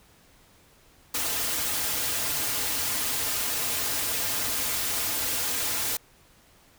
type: noise with comb filter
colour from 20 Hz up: white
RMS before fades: -28 dBFS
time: 1.14-5.97 s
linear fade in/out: 5 ms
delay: 5.3 ms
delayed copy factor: -0.65
effects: pink hiss -58 dBFS RMS until 6.78 s